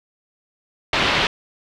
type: low-pass noise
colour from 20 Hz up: white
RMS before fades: -19 dBFS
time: 0.93-1.27 s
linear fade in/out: 2 ms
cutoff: 3600 Hz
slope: 24 dB/octave
effects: none